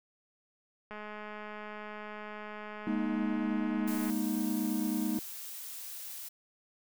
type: click train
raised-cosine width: 0.5 ms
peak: -29 dBFS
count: 674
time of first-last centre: 0.91-4.1 s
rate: 211 Hz
type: chord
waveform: triangle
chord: Ab suspended second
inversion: none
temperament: equal with one note detuned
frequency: 207.7 / 236.9 / 311.1 Hz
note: Ab3 / Bb3 / Eb4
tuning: 0 / +28 / 0 cents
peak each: -32 dBFS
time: 2.87-5.19 s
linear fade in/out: 2 ms
type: noise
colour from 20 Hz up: blue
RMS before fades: -43 dBFS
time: 3.87-6.29 s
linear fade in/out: 10 ms
effects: none